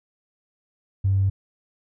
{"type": "tone with tanh clipping", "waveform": "triangle", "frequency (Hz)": 97.1, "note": "G2", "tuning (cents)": -16, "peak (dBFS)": -17, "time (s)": [1.04, 1.3], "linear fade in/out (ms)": 10, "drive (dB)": 4, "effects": []}